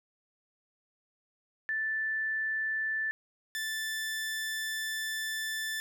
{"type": "tone pair in turn", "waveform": ["sine", "sawtooth"], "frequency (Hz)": [1760, 1760], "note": ["A6", "A6"], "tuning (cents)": [0, 0], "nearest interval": "unison", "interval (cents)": 0, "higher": "neither", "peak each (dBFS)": [-29, -29], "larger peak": "neither", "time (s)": [[1.69, 3.11], [3.55, 5.8]], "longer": "second", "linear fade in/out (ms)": 0, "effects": []}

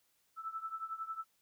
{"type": "tone with tremolo", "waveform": "sine", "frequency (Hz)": 1318.5, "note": "E6", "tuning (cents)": 0, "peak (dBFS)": -35, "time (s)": [0.36, 1.25], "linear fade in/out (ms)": 50, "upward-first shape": "triangle", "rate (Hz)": 11, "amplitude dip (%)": 90, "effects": ["white hiss -75 dBFS RMS until 1.41 s"]}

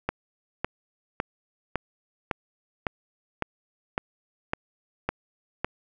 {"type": "click train", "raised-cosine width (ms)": 0.5, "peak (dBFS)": -10, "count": 11, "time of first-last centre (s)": [0.09, 5.646], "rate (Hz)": 1.8, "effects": []}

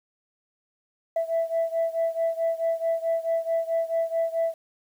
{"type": "beating tone pair", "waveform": "sine", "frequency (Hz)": [659.3, 663.9], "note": ["E5", "E5"], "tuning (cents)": [0, 12], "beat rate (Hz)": 4.6, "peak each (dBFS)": [-24, -26], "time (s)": [1.16, 4.54], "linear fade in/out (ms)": 5, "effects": ["tanh soft clip ceiling -18 dBFS", "9-bit"]}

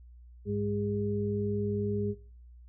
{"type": "harmonic tone", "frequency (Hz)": 102.3, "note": "G#2", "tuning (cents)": -26, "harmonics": [1, 2, 4], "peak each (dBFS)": [-33, -33, -33], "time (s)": [0.45, 2.15], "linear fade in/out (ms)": 50, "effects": ["noise-tail reverb RT60 0.5 s tail -22 dB re dry", "added 60 Hz sine -49 dBFS peak until 2.68 s"]}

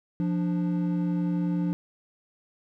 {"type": "tone pair together", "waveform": "triangle", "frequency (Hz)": [174.61, 294.9], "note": ["F3", "D4"], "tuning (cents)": [0, 7], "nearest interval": "major sixth", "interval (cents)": 907, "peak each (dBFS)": [-23, -28], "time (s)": [0.2, 1.73], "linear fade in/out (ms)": 0, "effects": []}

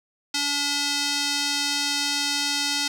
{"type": "tone with band-pass filter", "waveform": "square", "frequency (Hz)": 286.5, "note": "D4", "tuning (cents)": -43, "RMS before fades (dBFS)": -25, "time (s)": [0.34, 2.88], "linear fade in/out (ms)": 5, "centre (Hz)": 4800, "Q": 1.6, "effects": []}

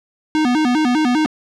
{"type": "tone with vibrato", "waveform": "square", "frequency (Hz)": 276.1, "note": "C#4", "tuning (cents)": -7, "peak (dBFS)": -14, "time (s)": [0.35, 1.26], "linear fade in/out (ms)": 0, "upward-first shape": "square", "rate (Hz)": 5, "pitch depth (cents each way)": 200, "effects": ["low-pass 5000 Hz 12 dB/octave"]}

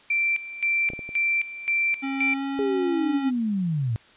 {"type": "tone with tremolo", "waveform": "sine", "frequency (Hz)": 2349, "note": "D7", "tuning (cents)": 0, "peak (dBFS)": -20, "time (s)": [0.1, 2.34], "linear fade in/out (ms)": 5, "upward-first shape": "square", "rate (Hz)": 1.9, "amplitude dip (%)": 80}
{"type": "clicks", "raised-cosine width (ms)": 2, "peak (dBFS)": [-22, -22, -24, -27], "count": 4, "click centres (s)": [0.902, 0.935, 0.992, 1.091]}
{"type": "tone with pitch glide", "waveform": "square", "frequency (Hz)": [271.5, 274.8], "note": ["C#4", "C#4"], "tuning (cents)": [-36, -15], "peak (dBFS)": -27, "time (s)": [2.02, 3.31], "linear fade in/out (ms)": 20, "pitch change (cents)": 21, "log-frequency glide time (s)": [2.34, 2.43]}
{"type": "linear sweep", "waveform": "sine", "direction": "down", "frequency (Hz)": [415.5, 106.2], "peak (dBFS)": -22, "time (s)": [2.59, 3.96], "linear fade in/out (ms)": 0}
{"effects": ["white hiss -53 dBFS RMS until 4.16 s", "resampled to 8000 Hz"]}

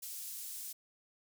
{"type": "high-pass noise", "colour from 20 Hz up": "pink", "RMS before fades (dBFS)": -44, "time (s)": [0.02, 0.73], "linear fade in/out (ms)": 10, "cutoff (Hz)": 8000, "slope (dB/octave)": 12, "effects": []}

